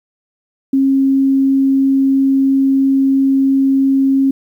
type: tone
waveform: sine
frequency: 270.3 Hz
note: C#4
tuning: 44 cents flat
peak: -9 dBFS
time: 0.73-4.31 s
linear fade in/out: 5 ms
effects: 8-bit